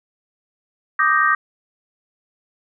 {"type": "chord", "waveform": "sine", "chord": "Eb major seventh", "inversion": "third", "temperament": "equal", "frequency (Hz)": [1174.7, 1244.5, 1568, 1864.7], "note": ["D6", "Eb6", "G6", "Bb6"], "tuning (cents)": [0, 0, 0, 0], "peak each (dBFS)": -19, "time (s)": [0.99, 1.35], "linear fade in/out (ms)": 5, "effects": []}